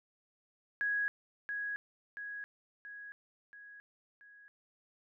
sine tone with echo, 1661 Hz, G#6, in tune, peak -30 dBFS, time 0.81-1.08 s, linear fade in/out 0 ms, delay 680 ms, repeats 5, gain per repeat -5 dB, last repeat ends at 4.48 s, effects none

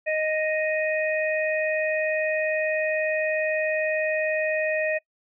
harmonic tone, 622.3 Hz, D#5, in tune, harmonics 1 / 3 / 4, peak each -24 / -29 / -30 dBFS, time 0.06-4.99 s, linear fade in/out 20 ms, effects noise-tail reverb RT60 0.1 s tail -22 dB re dry

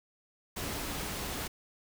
sine tone in noise, 286.1 Hz, D4, 45 cents flat, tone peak -46 dBFS, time 0.63-0.97 s, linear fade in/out 10 ms, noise pink, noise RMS -37 dBFS, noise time 0.56-1.48 s, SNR -12 dB, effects none

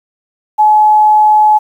sine tone, 852 Hz, G#5, 44 cents sharp, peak -4 dBFS, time 0.58-1.59 s, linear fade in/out 20 ms, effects 7-bit

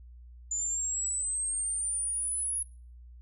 sine exponential sweep, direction up, 7040 to 10540 Hz, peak -29 dBFS, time 0.51-2.63 s, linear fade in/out 5 ms, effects noise-tail reverb RT60 0.4 s tail -23 dB re dry + added 60 Hz sine -47 dBFS peak until 3.21 s

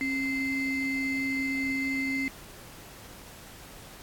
triangle ring-modulated tone, 1174.7 Hz, D6, in tune, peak -22 dBFS, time 0.01-2.28 s, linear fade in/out 0 ms, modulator 905 Hz, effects pink hiss -48 dBFS RMS until 4.02 s + AAC 64 kbps

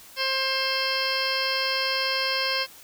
harmonic tone, 530 Hz, C5, 22 cents sharp, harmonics 1 / 2 / 3 / 4 / 5 / 6 / 8 / 9 / 10, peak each -32 / -32 / -32 / -32 / -32 / -32 / -32 / -32 / -32 dBFS, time 0.16-2.67 s, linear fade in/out 50 ms, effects white hiss -48 dBFS RMS until 2.83 s

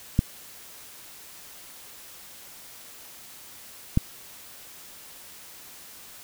clicks, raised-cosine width 5 ms, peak -6 dBFS, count 2, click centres 0.191 / 3.974 s, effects white hiss -46 dBFS RMS until 6.23 s

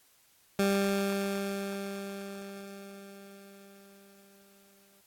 20% pulse tone with exponential decay, 197.8 Hz, G3, 16 cents sharp, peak -19 dBFS, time 0.59-5.01 s, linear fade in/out 2 ms, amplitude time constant 960 ms, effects white hiss -64 dBFS RMS until 5.06 s + AAC 64 kbps

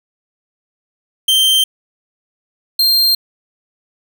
45% pulse tone pair in turn, 3137 / 4187 Hz, G7 / C8, +1 / 0 cents, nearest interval perfect fourth, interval 499 cents, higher second, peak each -9 dBFS, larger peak neither, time 1.28-1.64 / 2.79-3.15 s, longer neither, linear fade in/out 5 ms, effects none

